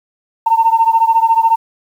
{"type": "beating tone pair", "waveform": "sine", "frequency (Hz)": [902, 916], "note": ["A5", "A#5"], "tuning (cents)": [43, -31], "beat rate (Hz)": 14, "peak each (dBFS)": [-10, -12], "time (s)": [0.46, 1.56], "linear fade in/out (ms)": 10, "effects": ["tanh soft clip ceiling -1 dBFS", "7-bit"]}